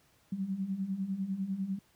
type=beating tone pair; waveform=sine; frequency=185.9 / 195.9 Hz; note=F#3 / G3; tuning=+8 / -1 cents; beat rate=10 Hz; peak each=-38 / -33 dBFS; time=0.32-1.79 s; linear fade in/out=5 ms; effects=pink hiss -67 dBFS RMS until 1.95 s + high-pass 60 Hz 12 dB/octave